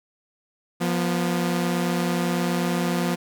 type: tone pair together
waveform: sawtooth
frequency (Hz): 174.95 / 243.1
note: F3 / B3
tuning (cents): +3 / -27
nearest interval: tritone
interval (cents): 570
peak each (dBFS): -19 / -23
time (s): 0.8-3.16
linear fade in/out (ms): 20
effects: none